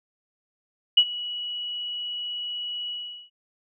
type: tone with ADSR envelope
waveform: sine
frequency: 2929 Hz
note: F#7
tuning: 18 cents flat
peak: -10 dBFS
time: 0.97-3.3 s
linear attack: 8 ms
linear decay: 61 ms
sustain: -19 dB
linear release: 400 ms
effects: none